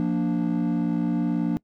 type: chord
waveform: triangle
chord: Bb major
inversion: second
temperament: equal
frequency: 174.61 / 233.1 / 293.7 Hz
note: F3 / Bb3 / D4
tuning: 0 / 0 / 0 cents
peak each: -23 dBFS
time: 0-1.57 s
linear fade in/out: 0 ms
effects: noise-tail reverb RT60 0.1 s tail -23 dB re dry + tanh soft clip ceiling -14 dBFS